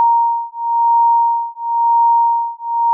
sine beating tone pair, 932.3 / 933.27 Hz, A#5 / A#5, 0 / +2 cents, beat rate 0.97 Hz, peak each -14 dBFS, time 0-2.93 s, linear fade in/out 0 ms, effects none

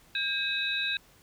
sine tone cluster, 1608 / 2557 / 3691 / 3910 Hz, G6 / D#7 / A#7 / B7, +44 / +47 / -18 / -18 cents, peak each -33 / -32 / -36 / -32 dBFS, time 0.15-0.97 s, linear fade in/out 2 ms, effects pink hiss -59 dBFS RMS until 1.22 s

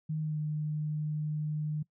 sine tone with pitch glide, 155.56 to 152.01 Hz, D#3 to D#3, 0 to -40 cents, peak -30 dBFS, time 0.09-1.83 s, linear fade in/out 10 ms, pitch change -40 cents, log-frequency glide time 0.21-0.38 s, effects noise-tail reverb RT60 0.1 s tail -22 dB re dry

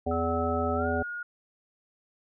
harmonic tone, 83.2 Hz, E2, 17 cents sharp, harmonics 1 / 3 / 5 / 7 / 9, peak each -32 / -32 / -32 / -32 / -32 dBFS, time 0.06-1.03 s, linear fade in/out 10 ms
sine tone with pitch glide, 1300 to 1434.1 Hz, E6 to F6, -24 to +45 cents, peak -33 dBFS, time 0.11-1.23 s, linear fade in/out 5 ms, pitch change +169 cents, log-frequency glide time 0.75-0.87 s
effects none

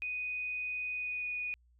sine tone with pitch glide, 2489 to 2469 Hz, D#7 to D#7, 0 to -14 cents, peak -34 dBFS, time 0.02-1.54 s, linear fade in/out 0 ms, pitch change -14 cents, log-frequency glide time 0.93-1.27 s, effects added 60 Hz sine -63 dBFS peak until 1.79 s

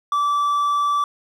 triangle tone, 1160 Hz, D6, 22 cents flat, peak -15 dBFS, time 0.12-1.04 s, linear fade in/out 2 ms, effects none

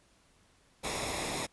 pink noise with comb filter, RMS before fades -35 dBFS, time 0.83-1.47 s, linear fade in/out 20 ms, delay 0.66 ms, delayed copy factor -0.6, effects pink hiss -66 dBFS RMS until 1.52 s + resampled to 24000 Hz

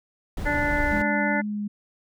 brown noise, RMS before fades -29 dBFS, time 0.37-1.02 s, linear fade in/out 2 ms
harmonic tone, 292.4 Hz, D4, 7 cents flat, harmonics 1 / 2 / 3 / 5 / 6 / 7, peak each -29 / -29 / -29 / -29 / -29 / -29 dBFS, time 0.45-1.42 s, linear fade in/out 20 ms
sine tone with vibrato, 207.7 Hz, G#3, in tune, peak -26 dBFS, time 0.92-1.68 s, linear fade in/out 10 ms, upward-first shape triangle, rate 2.3 Hz, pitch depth 17 cents each way
effects none

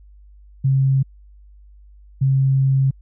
sine tone pair in turn, 134.6 / 134.6 Hz, C3 / C3, +49 / +49 cents, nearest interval unison, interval 0 cents, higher neither, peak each -13 dBFS, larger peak neither, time 0.64-1.03 / 2.21-2.91 s, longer second, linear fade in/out 10 ms, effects added 50 Hz sine -43 dBFS peak until 3.01 s

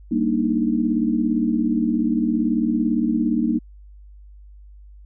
sine chord, Eb major seventh, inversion first, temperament equal, 196 / 233.1 / 293.7 / 311.1 Hz, G3 / Bb3 / D4 / Eb4, 0 / 0 / 0 / 0 cents, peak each -26 / -20 / -26 / -23 dBFS, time 0.11-3.59 s, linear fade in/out 10 ms, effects added 50 Hz sine -41 dBFS peak until 5.05 s

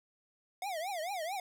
square tone with vibrato, 710 Hz, F5, 28 cents sharp, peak -36 dBFS, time 0.62-1.4 s, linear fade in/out 2 ms, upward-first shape triangle, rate 4.5 Hz, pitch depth 280 cents each way, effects none

